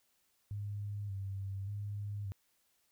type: tone with vibrato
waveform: sine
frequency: 100 Hz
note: G2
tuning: 35 cents sharp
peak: -37 dBFS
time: 0.51-2.32 s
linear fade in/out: 0 ms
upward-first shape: square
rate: 0.86 Hz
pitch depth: 42 cents each way
effects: white hiss -75 dBFS RMS until 2.91 s